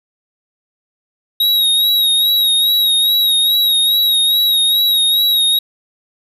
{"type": "tone with vibrato", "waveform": "square", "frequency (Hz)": 3804, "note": "A#7", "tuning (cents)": 34, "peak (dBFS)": -11, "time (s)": [1.4, 5.59], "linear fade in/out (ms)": 5, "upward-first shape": "sine", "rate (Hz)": 2.4, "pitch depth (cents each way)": 43, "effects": []}